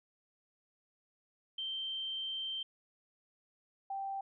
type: tone pair in turn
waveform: sine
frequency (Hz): 3131 / 782.8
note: G7 / G5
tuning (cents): -3 / -3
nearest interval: 2 octaves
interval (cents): 2400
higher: first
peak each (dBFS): -36 / -36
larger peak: neither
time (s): 1.58-2.63 / 3.9-4.21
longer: first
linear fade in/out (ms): 5
effects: none